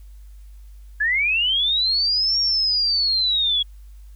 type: linear two-way sweep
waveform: sine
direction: up then down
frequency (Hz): 1661.2 to 5588 to 3314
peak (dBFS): -17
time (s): 1-3.63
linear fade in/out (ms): 10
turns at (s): 2.39
effects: added 50 Hz sine -39 dBFS peak until 4.15 s + white hiss -62 dBFS RMS until 4.15 s